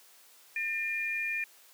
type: tone pair together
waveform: sine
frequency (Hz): 1806 / 2411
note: A6 / D7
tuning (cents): +45 / +45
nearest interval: perfect fourth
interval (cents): 500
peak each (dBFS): -36 / -31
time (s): 0.56-1.44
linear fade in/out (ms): 2
effects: white hiss -58 dBFS RMS until 1.73 s + high-pass 400 Hz 12 dB/octave